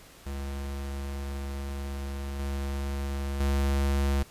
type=tone with level steps; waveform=square; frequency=69.3 Hz; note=C#2; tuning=in tune; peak=-33 / -30 / -24 dBFS; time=0.26-4.23 s; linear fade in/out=5 ms; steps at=2.39 / 3.4 s; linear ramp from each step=5 ms; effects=pink hiss -52 dBFS RMS until 4.3 s + resampled to 32000 Hz